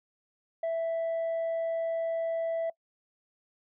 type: tone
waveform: sine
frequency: 660 Hz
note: E5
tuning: 2 cents sharp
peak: -25 dBFS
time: 0.63-2.7 s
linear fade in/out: 5 ms
effects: noise-tail reverb RT60 0.1 s tail -24 dB re dry + tanh soft clip ceiling -27 dBFS